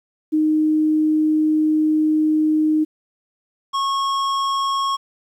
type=tone pair in turn; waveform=sine / square; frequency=309.3 / 1094.9 Hz; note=D#4 / C#6; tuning=-10 / -22 cents; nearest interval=octave + minor seventh; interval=2188 cents; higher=second; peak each=-14 / -19 dBFS; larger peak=first; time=0.32-2.85 / 3.73-4.97 s; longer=first; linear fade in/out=20 ms; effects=low-pass 6000 Hz 12 dB/octave + 9-bit